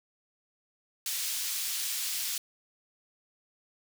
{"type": "high-pass noise", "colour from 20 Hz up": "pink", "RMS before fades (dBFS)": -33, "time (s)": [1.06, 2.38], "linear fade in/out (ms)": 2, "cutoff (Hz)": 3800, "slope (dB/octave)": 12, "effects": []}